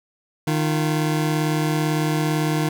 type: tone pair together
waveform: 25% pulse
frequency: 153.9 / 345.7 Hz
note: D#3 / F4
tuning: -19 / -18 cents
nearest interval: octave + major second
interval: 1401 cents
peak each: -16 / -24 dBFS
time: 0.47-2.69 s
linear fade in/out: 5 ms
effects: none